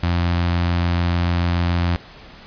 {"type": "tone with notch filter", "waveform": "sawtooth", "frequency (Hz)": 86.8, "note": "F2", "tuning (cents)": -10, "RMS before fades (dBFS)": -19, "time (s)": [0.03, 1.96], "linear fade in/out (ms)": 0, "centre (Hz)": 440, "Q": 1.4, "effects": ["pink hiss -42 dBFS RMS until 2.46 s", "resampled to 11025 Hz"]}